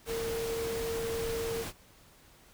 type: tone in noise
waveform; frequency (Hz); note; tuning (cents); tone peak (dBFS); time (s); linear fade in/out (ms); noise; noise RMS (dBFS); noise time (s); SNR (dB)
sine; 457.5; A#4; -32; -32; 0.06-1.65; 50; pink; -39; 0.05-1.73; +4
effects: pink hiss -59 dBFS RMS until 2.53 s